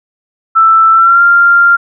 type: tone with pitch glide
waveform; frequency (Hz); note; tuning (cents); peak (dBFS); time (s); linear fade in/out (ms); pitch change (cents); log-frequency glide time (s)
sine; 1326 to 1391.9; E6 to F6; +10 to -6; -3; 0.55-1.77; 20; +84; 0.92-1.22
effects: none